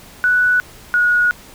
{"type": "tone pair in turn", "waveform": "sine", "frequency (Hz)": [1480, 1452.1], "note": ["F#6", "F#6"], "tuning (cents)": [0, -33], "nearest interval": "unison", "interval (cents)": 33, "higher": "first", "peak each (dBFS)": -11, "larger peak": "neither", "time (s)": [[0.24, 0.6], [0.94, 1.31]], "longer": "second", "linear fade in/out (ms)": 0, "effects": ["pink hiss -41 dBFS RMS until 1.54 s"]}